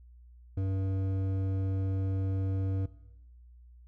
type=tone with hard clipping; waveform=sine; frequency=95.9 Hz; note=G2; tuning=37 cents flat; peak=-30 dBFS; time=0.57-2.86 s; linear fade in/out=5 ms; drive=10 dB; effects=noise-tail reverb RT60 0.9 s tail -19 dB re dry + added 60 Hz sine -51 dBFS peak until 3.87 s